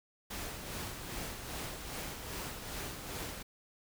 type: noise with tremolo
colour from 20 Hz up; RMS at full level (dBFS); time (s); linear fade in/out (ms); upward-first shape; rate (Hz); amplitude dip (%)
pink; -40; 0.3-3.43; 10; sine; 2.5; 45
effects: none